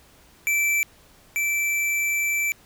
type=tone pair in turn; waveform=square; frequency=2330 / 2330 Hz; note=D7 / D7; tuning=-14 / -14 cents; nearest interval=unison; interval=0 cents; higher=neither; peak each=-20 / -22 dBFS; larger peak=first; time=0.47-0.83 / 1.36-2.52 s; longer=second; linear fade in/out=0 ms; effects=pink hiss -54 dBFS RMS until 2.65 s